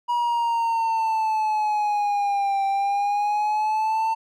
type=exponential two-way sweep; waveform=triangle; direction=down then up; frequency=964 to 784 to 898 Hz; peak=-18 dBFS; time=0.08-4.15 s; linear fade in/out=20 ms; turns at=2.65 s; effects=none